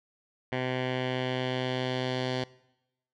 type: tone with low-pass filter sweep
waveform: 10% pulse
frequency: 127.9 Hz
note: C3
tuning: 39 cents flat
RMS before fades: -31 dBFS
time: 0.52-2.44 s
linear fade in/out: 5 ms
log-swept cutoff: 2500 to 4100 Hz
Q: 2.2
effects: noise-tail reverb RT60 0.9 s tail -21 dB re dry